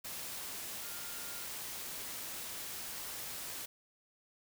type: tone in noise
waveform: sine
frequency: 1407 Hz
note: F6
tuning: 12 cents sharp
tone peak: -54 dBFS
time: 0.83-1.45 s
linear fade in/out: 10 ms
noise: white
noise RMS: -43 dBFS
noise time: 0.04-3.66 s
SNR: -14 dB
effects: none